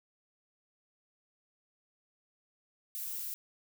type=noise; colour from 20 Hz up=violet; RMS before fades=-39 dBFS; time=2.95-3.34 s; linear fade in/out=0 ms; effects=none